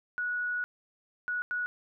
sine tone bursts at uneven times, 1464 Hz, F#6, 19 cents flat, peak -29 dBFS, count 3, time 0.18-0.64 / 1.28-1.42 / 1.51-1.66 s, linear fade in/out 0 ms, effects none

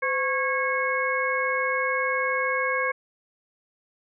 harmonic tone with a mistuned harmonic, 547 Hz, C#5, 23 cents flat, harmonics 1 / 2 / 3 / 4, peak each -28 / -28 / -28 / -28 dBFS, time 0.02-2.92 s, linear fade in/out 10 ms, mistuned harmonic 1, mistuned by -110 cents, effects none

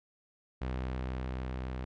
sawtooth tone with level ramp, 63.8 Hz, C2, 43 cents flat, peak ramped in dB -29 to -32 dBFS, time 0.61-1.85 s, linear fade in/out 10 ms, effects low-pass 3000 Hz 12 dB/octave

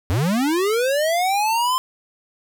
square linear sweep, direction up, 79.9 to 1046.5 Hz, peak -18 dBFS, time 0.1-1.78 s, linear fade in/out 0 ms, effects none

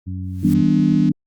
harmonic tone, 92.5 Hz, F#2, in tune, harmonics 1 / 2 / 3, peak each -25 / -31 / -35 dBFS, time 0.06-0.63 s, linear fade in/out 20 ms
white noise with exponential growth, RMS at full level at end -35 dBFS, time 0.23-0.54 s, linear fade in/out 5 ms, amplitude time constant 66 ms
sine chord, E minor seventh, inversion none, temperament equal with one note detuned, 160.86 / 196 / 246.9 / 293.7 Hz, E3 / G3 / B3 / D4, -42 / 0 / 0 / 0 cents, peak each -18 dBFS, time 0.43-1.12 s, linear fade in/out 10 ms
click train, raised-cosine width 0.2 ms, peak -25 dBFS, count 115, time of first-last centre 0.55-1.088 s, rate 212 Hz
effects Opus 48 kbps

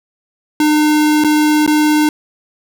square tone with dropouts, 302.8 Hz, D#4, 47 cents flat, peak -10 dBFS, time 0.6-2.09 s, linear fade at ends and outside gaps 2 ms, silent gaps 1.239-1.245 / 1.664-1.676 s, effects none

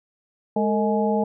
harmonic tone with a mistuned harmonic, 210 Hz, G#3, 19 cents sharp, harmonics 1 / 2 / 3 / 4, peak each -22 / -24 / -26 / -26 dBFS, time 0.56-1.24 s, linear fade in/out 5 ms, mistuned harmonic 2, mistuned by +120 cents, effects none

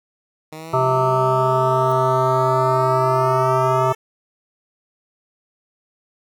10% pulse exponential sweep, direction up, 155 to 442.8 Hz, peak -24 dBFS, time 0.52-3.95 s, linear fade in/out 5 ms
harmonic tone, 130 Hz, C3, 11 cents flat, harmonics 1 / 3 / 5 / 7 / 9 / 10, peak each -22 / -22 / -20 / -21 / -23 / -24 dBFS, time 0.73-3.93 s, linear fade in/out 10 ms
violet noise with exponential growth, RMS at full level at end -38 dBFS, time 1.82-1.92 s, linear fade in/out 2 ms, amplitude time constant 20 ms
effects none

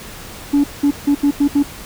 sine tone bursts at uneven times, 285.8 Hz, D4, 47 cents flat, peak -8 dBFS, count 6, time 0.53-0.64 / 0.83-0.91 / 1.07-1.15 / 1.23-1.31 / 1.4-1.48 / 1.55-1.63 s, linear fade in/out 10 ms, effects tanh soft clip ceiling -8 dBFS + pink hiss -34 dBFS RMS until 1.85 s

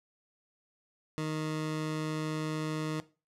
20% pulse tone, 155.56 Hz, D#3, in tune, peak -27 dBFS, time 1.18-3 s, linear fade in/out 0 ms, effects noise-tail reverb RT60 0.3 s tail -17 dB re dry + low-pass 9000 Hz 12 dB/octave

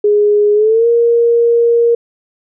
sine tone with pitch glide, 415.3 to 468.9 Hz, G#4 to A#4, 0 to +10 cents, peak -7 dBFS, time 0.04-1.95 s, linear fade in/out 5 ms, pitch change +210 cents, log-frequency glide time 0.54-0.87 s, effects none

